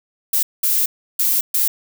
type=noise bursts at uneven times; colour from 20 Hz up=violet; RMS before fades=-17 dBFS; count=4; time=0.33-0.43 / 0.63-0.86 / 1.19-1.41 / 1.54-1.68 s; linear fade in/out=5 ms; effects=none